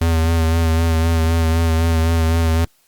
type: tone with vibrato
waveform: square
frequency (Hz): 82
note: E2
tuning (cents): -9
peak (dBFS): -14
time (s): 0.01-2.65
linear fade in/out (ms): 5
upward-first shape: sine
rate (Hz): 3.9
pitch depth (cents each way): 30
effects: white hiss -58 dBFS RMS until 2.87 s + Opus 48 kbps